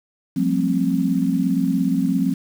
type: tone cluster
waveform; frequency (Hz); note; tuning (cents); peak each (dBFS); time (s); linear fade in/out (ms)
sine; 176.9 / 194.1 / 223 / 264.4; F3 / G3 / A3 / C4; +23 / -17 / +23 / +18; -22 / -24 / -25 / -20; 0.36-2.34; 10
effects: 7-bit